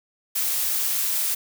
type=noise; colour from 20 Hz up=blue; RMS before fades=-24 dBFS; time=0.35-1.35 s; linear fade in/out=10 ms; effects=none